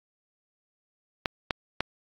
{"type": "clicks", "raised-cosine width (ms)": 0.3, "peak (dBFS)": -9, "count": 3, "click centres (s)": [1.258, 1.508, 1.806], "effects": ["AAC 64 kbps"]}